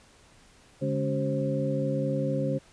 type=tone cluster; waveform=sine; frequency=143.3 / 207.7 / 278.6 / 380.2 / 530 Hz; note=D3 / G#3 / C#4 / F#4 / C5; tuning=-42 / 0 / +9 / +47 / +22 cents; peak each=-29 / -34 / -32 / -37 / -30 dBFS; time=0.81-2.59 s; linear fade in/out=20 ms; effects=pink hiss -57 dBFS RMS until 2.72 s + resampled to 22050 Hz